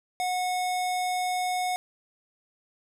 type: tone with low-pass filter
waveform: square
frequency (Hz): 730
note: F#5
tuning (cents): -24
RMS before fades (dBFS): -28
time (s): 0.2-1.76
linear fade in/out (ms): 0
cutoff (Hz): 11000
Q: 1.1
effects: none